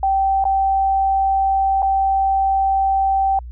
sine tone with dropouts, 777 Hz, G5, 16 cents flat, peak -14 dBFS, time 0.03-3.39 s, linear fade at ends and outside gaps 2 ms, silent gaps 0.441-0.452 / 1.821-1.827 s, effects added 60 Hz sine -30 dBFS peak until 3.51 s

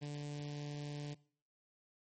sawtooth tone with notch filter, 146.1 Hz, D3, 9 cents flat, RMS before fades -43 dBFS, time 0.01-1.15 s, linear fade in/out 20 ms, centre 1300 Hz, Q 0.66, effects noise-tail reverb RT60 0.5 s tail -21 dB re dry + MP3 32 kbps

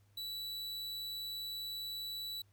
45% pulse tone, 3945 Hz, B7, 3 cents flat, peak -40 dBFS, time 0.17-2.42 s, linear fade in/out 5 ms, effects added 101 Hz sine -65 dBFS peak until 2.52 s + pink hiss -75 dBFS RMS until 2.52 s

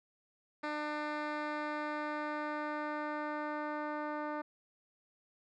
10% pulse tone with low-pass filter sweep, 300 Hz, D4, 37 cents sharp, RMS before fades -38 dBFS, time 0.63-4.42 s, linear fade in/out 10 ms, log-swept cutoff 3100 to 1300 Hz, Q 0.84, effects none

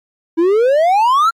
triangle exponential sweep, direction up, 319.7 to 1396.9 Hz, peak -7 dBFS, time 0.37-1.31 s, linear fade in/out 20 ms, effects MP3 64 kbps

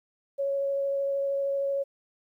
sine tone with vibrato, 554.4 Hz, C#5, in tune, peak -25 dBFS, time 0.38-1.84 s, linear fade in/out 20 ms, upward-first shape sine, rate 13 Hz, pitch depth 8 cents each way, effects 11-bit

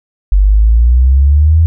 sine exponential sweep, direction up, 47 to 83.5 Hz, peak -4 dBFS, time 0.32-1.66 s, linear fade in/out 0 ms, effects none

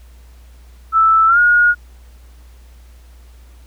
sine tone with pitch glide, 1318.5 to 1437.8 Hz, E6 to F6, 0 to +50 cents, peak -8 dBFS, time 0.92-1.75 s, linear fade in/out 50 ms, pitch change +150 cents, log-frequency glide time 1.27-1.39 s, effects added 60 Hz sine -39 dBFS peak until 3.66 s + pink hiss -53 dBFS RMS until 3.66 s

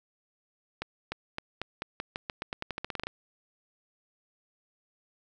accelerating click train, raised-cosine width 0.3 ms, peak -17 dBFS, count 19, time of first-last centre 0.82-3.07 s, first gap 300 ms, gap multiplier 0.88, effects none

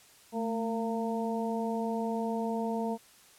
harmonic tone with a mistuned harmonic, 228.6 Hz, A#3, 34 cents flat, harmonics 1 / 2 / 3 / 4, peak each -32 / -35 / -37 / -38 dBFS, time 0.32-2.98 s, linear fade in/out 50 ms, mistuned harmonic 1, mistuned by -50 cents, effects white hiss -58 dBFS RMS until 3.38 s + low-pass 12000 Hz 12 dB/octave

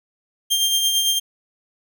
sawtooth tone with tremolo, 3187 Hz, G7, 28 cents sharp, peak -12 dBFS, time 0.5-1.2 s, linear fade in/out 20 ms, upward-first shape sine, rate 8.9 Hz, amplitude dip 40%, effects none

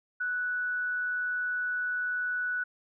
sine tone with amplitude modulation, 1480 Hz, F#6, in tune, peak -27 dBFS, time 0.2-2.64 s, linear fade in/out 10 ms, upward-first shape sine, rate 161 Hz, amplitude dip 25%, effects none

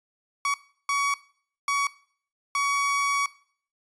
30% pulse tone bursts at uneven times, 1127 Hz, C#6, 28 cents sharp, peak -20 dBFS, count 4, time 0.45-0.54 / 0.89-1.14 / 1.68-1.87 / 2.55-3.26 s, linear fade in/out 2 ms, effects noise-tail reverb RT60 0.5 s tail -18 dB re dry + resampled to 22050 Hz

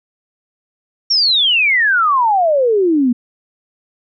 sine exponential sweep, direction down, 5640 to 233.1 Hz, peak -10 dBFS, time 1.1-3.13 s, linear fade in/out 10 ms, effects none

